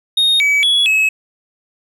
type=tone with pitch steps; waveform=triangle; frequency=3712 / 2282 / 3374 / 2574 Hz; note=A#7 / C#7 / G#7 / E7; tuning=-8 / +50 / +27 / -42 cents; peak=-9 dBFS; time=0.17-1.09 s; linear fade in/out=5 ms; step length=230 ms; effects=none